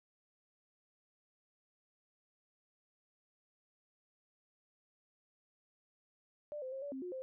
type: tone with pitch steps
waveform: sine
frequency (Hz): 593 / 517 / 535 / 572 / 265.1 / 359.6 / 522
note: D5 / C5 / C5 / D5 / C4 / F#4 / C5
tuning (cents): +17 / -21 / +38 / -46 / +23 / -49 / -4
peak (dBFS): -40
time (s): 6.52-7.22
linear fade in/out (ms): 0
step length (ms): 100
effects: none